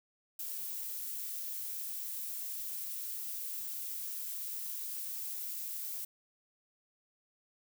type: noise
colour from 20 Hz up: violet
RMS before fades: -40 dBFS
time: 0.39-6.05 s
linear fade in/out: 5 ms
effects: none